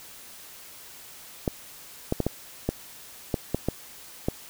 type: clicks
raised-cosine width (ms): 2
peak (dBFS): -10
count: 9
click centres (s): 1.478 / 2.124 / 2.203 / 2.266 / 2.69 / 3.342 / 3.546 / 3.686 / 4.285
effects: white hiss -46 dBFS RMS until 4.49 s